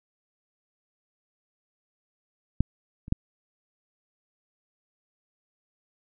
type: clicks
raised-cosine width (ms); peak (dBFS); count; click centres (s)
5; -8 / -28 / -9; 3; 2.606 / 3.081 / 3.124
effects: none